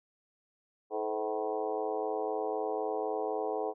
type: harmonic tone with a mistuned harmonic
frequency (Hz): 108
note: A2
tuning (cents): -32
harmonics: 3 / 4 / 5 / 6 / 7 / 8 / 9 / 10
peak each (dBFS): -42 / -34 / -38 / -41 / -37 / -47 / -44 / -51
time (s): 0.9-3.74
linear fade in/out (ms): 50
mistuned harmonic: 5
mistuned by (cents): -79
effects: none